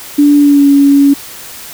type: tone with pitch glide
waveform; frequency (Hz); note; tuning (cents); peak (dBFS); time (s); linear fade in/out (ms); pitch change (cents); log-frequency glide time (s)
sine; 290 to 281.1; D4 to C#4; -22 to +24; -3; 0.18-1.14; 10; -54; 0.37-0.69
effects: white hiss -29 dBFS RMS until 1.73 s